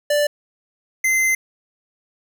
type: tone pair in turn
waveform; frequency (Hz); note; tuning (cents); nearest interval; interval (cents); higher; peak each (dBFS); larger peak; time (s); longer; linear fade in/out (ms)
square; 587.3 / 2069; D5 / C7; 0 / -20; octave + minor seventh; 2180; second; -16; neither; 0.1-0.27 / 1.04-1.35; second; 5
effects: none